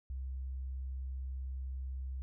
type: tone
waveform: sine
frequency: 65.41 Hz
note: C2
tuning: in tune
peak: -37 dBFS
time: 0.1-2.22 s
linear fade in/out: 0 ms
effects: none